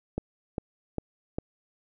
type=click train; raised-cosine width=2 ms; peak=-16 dBFS; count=4; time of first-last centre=0.18-1.385 s; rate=2.49 Hz; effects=none